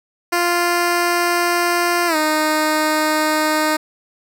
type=tone with pitch glide; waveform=10% pulse; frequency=348.3 to 308.5 Hz; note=F4 to D#4; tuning=-5 to -15 cents; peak=-7 dBFS; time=0.32-3.77 s; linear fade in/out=10 ms; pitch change=-210 cents; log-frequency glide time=2.07-2.16 s; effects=none